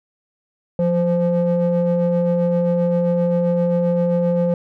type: ring-modulated tone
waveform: triangle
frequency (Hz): 171.6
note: F3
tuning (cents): -30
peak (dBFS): -10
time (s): 0.79-4.54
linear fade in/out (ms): 2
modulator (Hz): 347
effects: none